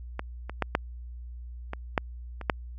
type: clicks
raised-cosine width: 0.5 ms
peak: -16 / -21 / -10 / -7 / -18 / -7 / -23 / -6 dBFS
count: 8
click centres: 0.194 / 0.496 / 0.623 / 0.751 / 1.734 / 1.978 / 2.413 / 2.498 s
effects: added 60 Hz sine -38 dBFS peak until 2.78 s